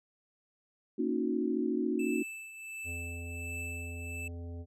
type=chord; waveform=sine; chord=D# minor seventh; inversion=second; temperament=equal with one note detuned; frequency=233.1 / 277.2 / 311.1 / 365.3 Hz; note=A#3 / C#4 / D#4 / F#4; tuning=0 / 0 / 0 / -22 cents; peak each=-34 dBFS; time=0.98-2.23 s; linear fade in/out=10 ms
type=tone with tremolo; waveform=square; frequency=2637 Hz; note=E7; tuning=in tune; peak=-38 dBFS; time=1.99-4.28 s; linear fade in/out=5 ms; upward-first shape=triangle; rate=1.4 Hz; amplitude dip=65%
type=harmonic tone; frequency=85.4 Hz; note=F2; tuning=38 cents flat; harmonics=1 / 3 / 5 / 7 / 9; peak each=-39 / -48 / -52 / -56 / -63 dBFS; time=2.84-4.66 s; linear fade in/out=50 ms
effects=low-pass 12000 Hz 12 dB/octave